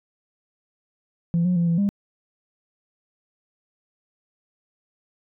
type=tone with pitch steps; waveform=sine; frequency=169.7 / 180.2 / 171 / 168.1 / 201.3 Hz; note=F3 / F#3 / F3 / E3 / G3; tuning=-49 / -45 / -36 / +34 / +46 cents; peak=-16 dBFS; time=1.34-1.89 s; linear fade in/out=0 ms; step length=110 ms; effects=tanh soft clip ceiling -15 dBFS